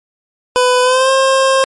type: tone with pitch glide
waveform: 25% pulse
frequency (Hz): 500 to 532.8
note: B4 to C5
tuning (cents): +21 to +31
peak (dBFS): -5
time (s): 0.56-1.64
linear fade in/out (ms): 0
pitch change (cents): +110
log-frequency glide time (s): 0.82-1.11
effects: MP3 48 kbps